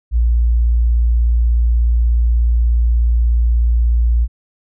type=tone; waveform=sine; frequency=58.3 Hz; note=A#1; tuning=1 cent sharp; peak=-10 dBFS; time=0.11-4.28 s; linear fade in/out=50 ms; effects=none